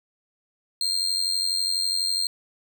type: tone with amplitude modulation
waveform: 35% pulse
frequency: 4200 Hz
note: C8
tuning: 6 cents sharp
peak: -18 dBFS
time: 0.81-2.27 s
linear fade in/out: 2 ms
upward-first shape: sine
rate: 92.1 Hz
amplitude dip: 70%
effects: none